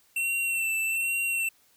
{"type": "tone with vibrato", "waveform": "square", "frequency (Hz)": 2702, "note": "E7", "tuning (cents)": 42, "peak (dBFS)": -26, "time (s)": [0.16, 1.49], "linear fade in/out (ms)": 5, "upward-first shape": "sine", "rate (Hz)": 1.2, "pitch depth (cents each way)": 31, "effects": ["white hiss -63 dBFS RMS until 1.76 s"]}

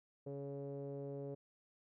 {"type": "tone with low-pass filter", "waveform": "sawtooth", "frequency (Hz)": 140, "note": "C#3", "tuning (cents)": 18, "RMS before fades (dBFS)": -45, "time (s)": [0.26, 1.35], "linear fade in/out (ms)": 10, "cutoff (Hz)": 490, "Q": 8.7, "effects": []}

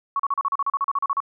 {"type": "tone bursts", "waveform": "sine", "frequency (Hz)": 1114, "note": "C#6", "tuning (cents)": 8, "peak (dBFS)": -19, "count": 15, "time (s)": [0.16, 1.203], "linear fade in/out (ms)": 2, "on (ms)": 35, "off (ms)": 37, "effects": []}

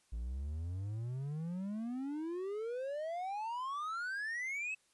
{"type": "exponential sweep", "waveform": "triangle", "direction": "up", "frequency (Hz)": [54.4, 2637], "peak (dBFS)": -35, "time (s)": [0.12, 4.75], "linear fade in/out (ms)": 10, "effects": ["white hiss -72 dBFS RMS until 4.93 s", "resampled to 24000 Hz"]}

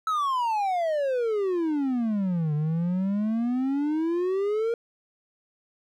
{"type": "exponential two-way sweep", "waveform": "triangle", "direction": "down then up", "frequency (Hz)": [1318.5, 147.2, 471.2], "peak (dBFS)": -21, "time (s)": [0.07, 4.74], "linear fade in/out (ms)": 2, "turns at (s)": 2.54, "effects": []}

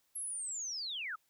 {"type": "linear sweep", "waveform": "sine", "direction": "down", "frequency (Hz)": [11330, 1186], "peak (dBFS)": -37, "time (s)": [0.15, 1.16], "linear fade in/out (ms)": 10, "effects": ["white hiss -75 dBFS RMS until 1.29 s"]}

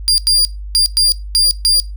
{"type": "tone bursts at uneven times", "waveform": "35% pulse", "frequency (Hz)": 4798, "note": "D8", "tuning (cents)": 36, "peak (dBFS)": -7, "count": 6, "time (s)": [[0.08, 0.18], [0.27, 0.45], [0.75, 0.86], [0.97, 1.12], [1.35, 1.51], [1.65, 1.8]], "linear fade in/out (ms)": 0, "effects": ["noise-tail reverb RT60 0.2 s tail -18 dB re dry", "added 50 Hz sine -24 dBFS peak until 1.96 s"]}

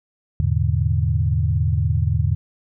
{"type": "chord", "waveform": "sine", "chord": "E dominant seventh", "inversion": "none", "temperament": "equal with one note detuned", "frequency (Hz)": [82.41, 106.25, 123.47, 146.83], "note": ["E2", "G#2", "B2", "D3"], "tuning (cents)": [0, 40, 0, 0], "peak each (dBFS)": [-20, -21, -25, -23], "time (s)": [0.4, 2.35], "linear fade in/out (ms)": 0, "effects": []}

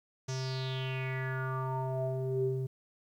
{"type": "tone with low-pass filter sweep", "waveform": "square", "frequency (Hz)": 130.9, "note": "C3", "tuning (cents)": 1, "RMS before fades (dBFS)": -34, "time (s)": [0.28, 2.67], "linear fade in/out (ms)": 10, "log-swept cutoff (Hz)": [6200, 290], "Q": 6, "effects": ["11-bit"]}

